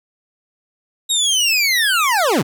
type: linear sweep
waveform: 25% pulse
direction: down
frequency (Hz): 3812 to 103.83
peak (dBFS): -10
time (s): 1.09-2.43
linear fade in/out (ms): 20
effects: none